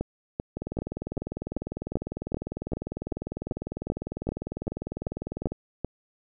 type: two click trains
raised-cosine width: 2 ms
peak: -18 / -14 dBFS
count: 100 / 16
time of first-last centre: 0.57-5.52 / 0.01-5.847 s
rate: 20 / 2.57 Hz
effects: none